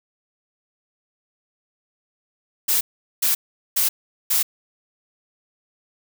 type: noise bursts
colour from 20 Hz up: blue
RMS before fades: -19 dBFS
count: 4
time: 2.68-4.43 s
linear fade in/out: 10 ms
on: 130 ms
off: 410 ms
effects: none